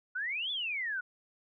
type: exponential two-way sweep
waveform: sine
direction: up then down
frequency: 1434 to 3520 to 1434 Hz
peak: -32 dBFS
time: 0.15-1.01 s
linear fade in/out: 10 ms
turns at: 0.51 s
effects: none